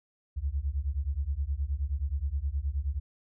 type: beating tone pair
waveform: sine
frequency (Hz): 65.6 / 75.1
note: C2 / D2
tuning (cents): +5 / +39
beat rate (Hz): 9.5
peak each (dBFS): -31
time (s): 0.36-3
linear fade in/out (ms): 20
effects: none